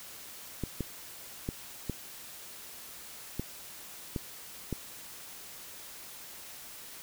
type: clicks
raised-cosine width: 3 ms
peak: -19 dBFS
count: 7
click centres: 0.637 / 0.807 / 1.489 / 1.897 / 3.396 / 4.162 / 4.727 s
effects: white hiss -47 dBFS RMS until 7.02 s